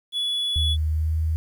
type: tone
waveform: triangle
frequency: 3408 Hz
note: G#7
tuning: 44 cents sharp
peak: -21 dBFS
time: 0.12-0.77 s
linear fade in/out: 50 ms
type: tone with pitch glide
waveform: sine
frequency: 77.78 to 79.46 Hz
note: D#2 to D#2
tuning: 0 to +37 cents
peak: -20 dBFS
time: 0.56-1.36 s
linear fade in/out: 0 ms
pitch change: +37 cents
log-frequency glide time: 0.91-1.15 s
effects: 9-bit